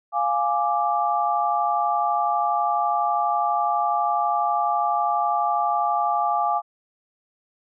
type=chord; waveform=sine; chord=D diminished; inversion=first; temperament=equal; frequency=698.5 / 830.6 / 1174.7 Hz; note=F5 / Ab5 / D6; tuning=0 / 0 / 0 cents; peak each=-24 / -23 / -24 dBFS; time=0.12-6.62 s; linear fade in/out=50 ms; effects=none